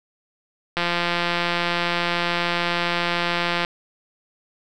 click train, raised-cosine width 0.3 ms, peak -6 dBFS, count 499, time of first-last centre 0.77-3.649 s, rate 173 Hz, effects none

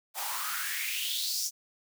white noise with high-pass filter sweep, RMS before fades -33 dBFS, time 0.14-1.51 s, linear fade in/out 50 ms, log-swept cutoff 740 to 6100 Hz, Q 5.1, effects none

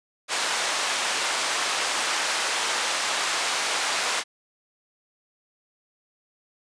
pink band-pass noise, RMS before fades -26 dBFS, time 0.28-4.24 s, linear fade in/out 50 ms, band 820 to 8700 Hz, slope 12 dB/octave, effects resampled to 22050 Hz

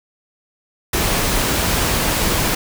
pink noise, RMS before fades -18 dBFS, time 0.93-2.55 s, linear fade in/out 5 ms, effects none

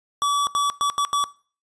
square tone bursts at uneven times, 1146 Hz, D6, 43 cents flat, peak -19 dBFS, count 5, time 0.22-0.47 / 0.55-0.7 / 0.81-0.9 / 0.98-1.05 / 1.13-1.24 s, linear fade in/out 0 ms, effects noise-tail reverb RT60 0.4 s tail -20 dB re dry + resampled to 22050 Hz

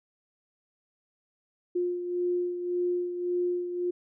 sine beating tone pair, 354.5 / 356.3 Hz, F4 / F4, +26 / +35 cents, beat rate 1.8 Hz, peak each -27 / -35 dBFS, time 1.75-3.91 s, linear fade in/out 10 ms, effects none

